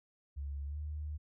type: tone with pitch glide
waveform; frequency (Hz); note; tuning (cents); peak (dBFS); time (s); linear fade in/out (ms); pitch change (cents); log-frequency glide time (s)
sine; 70.6 to 75.23; C#2 to D2; +32 to +42; -37; 0.36-1.18; 20; +110; 0.66-0.78
effects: none